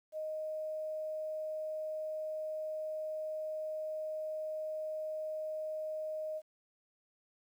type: tone with quantisation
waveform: sine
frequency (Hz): 622.3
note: D#5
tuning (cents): 0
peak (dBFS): -36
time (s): 0.12-6.42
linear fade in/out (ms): 50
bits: 11
effects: none